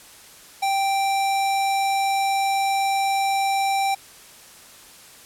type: tone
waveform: square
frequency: 784 Hz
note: G5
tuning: in tune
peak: -20 dBFS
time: 0.62-3.95 s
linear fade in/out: 10 ms
effects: white hiss -46 dBFS RMS until 5.25 s + low-pass 12000 Hz 12 dB/octave